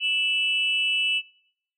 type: tone pair together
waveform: sine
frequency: 2637 / 2953 Hz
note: E7 / F#7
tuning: 0 / -4 cents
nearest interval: major second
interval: 196 cents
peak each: -23 dBFS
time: 0-1.22 s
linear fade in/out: 50 ms
effects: noise-tail reverb RT60 0.7 s tail -24 dB re dry + tanh soft clip ceiling -15 dBFS